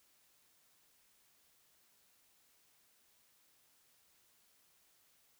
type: silence
effects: white hiss -71 dBFS RMS until 5.39 s